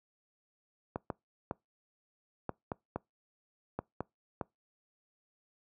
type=clicks; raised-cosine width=1 ms; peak=-20 dBFS; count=9; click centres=0.959 / 1.102 / 1.511 / 2.493 / 2.718 / 2.96 / 3.79 / 4.006 / 4.412 s; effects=noise-tail reverb RT60 0.2 s tail -25 dB re dry + high-pass 80 Hz 12 dB/octave